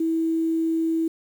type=tone with quantisation; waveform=sine; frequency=325.6 Hz; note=E4; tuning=21 cents flat; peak=-20 dBFS; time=0-1.08 s; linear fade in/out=5 ms; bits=8; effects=none